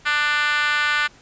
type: tone with high-pass filter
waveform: 5% pulse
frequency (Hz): 296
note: D4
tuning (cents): +14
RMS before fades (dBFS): -20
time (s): 0.05-1.08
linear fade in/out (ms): 20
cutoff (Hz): 1400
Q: 3.2
effects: pink hiss -50 dBFS RMS until 1.21 s + resampled to 16000 Hz